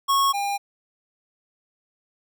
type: tone pair in turn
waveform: square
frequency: 1100 / 804.1 Hz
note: C#6 / G5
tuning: -14 / +44 cents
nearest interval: perfect fourth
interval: 542 cents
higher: first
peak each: -18 / -24 dBFS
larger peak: first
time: 0.08-0.33 / 0.33-0.58 s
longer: neither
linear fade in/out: 20 ms
effects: none